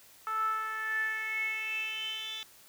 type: tone with band-pass filter sweep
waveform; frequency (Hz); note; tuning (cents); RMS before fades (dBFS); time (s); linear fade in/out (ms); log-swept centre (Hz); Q
10% pulse; 438; A4; -8; -34; 0.27-2.43; 0; 1200 to 3700; 9.6
effects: white hiss -57 dBFS RMS until 2.68 s